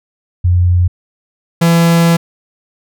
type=tone pair in turn; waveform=sine / 45% pulse; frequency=88.9 / 168.01 Hz; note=F2 / E3; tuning=+31 / +33 cents; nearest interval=major seventh; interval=1102 cents; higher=second; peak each=-7 dBFS; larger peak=neither; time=0.44-0.88 / 1.61-2.17 s; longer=second; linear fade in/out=10 ms; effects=none